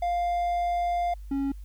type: tone pair in turn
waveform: triangle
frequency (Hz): 700 / 275.7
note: F5 / C#4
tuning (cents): +4 / -9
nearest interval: octave + major third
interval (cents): 1613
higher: first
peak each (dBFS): -22 / -23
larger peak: first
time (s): 0.02-1.14 / 1.31-1.52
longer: first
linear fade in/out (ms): 5
effects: added 50 Hz sine -38 dBFS peak until 1.64 s + white hiss -65 dBFS RMS until 1.64 s